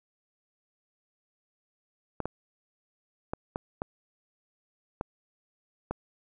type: clicks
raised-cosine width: 1 ms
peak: -17 dBFS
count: 7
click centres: 2.203 / 2.256 / 3.335 / 3.559 / 3.819 / 5.011 / 5.91 s
effects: none